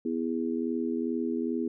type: harmonic tone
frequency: 82.41 Hz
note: E2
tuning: in tune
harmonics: 3 / 4 / 5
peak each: -30 / -32 / -34 dBFS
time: 0.05-1.68 s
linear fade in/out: 5 ms
effects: none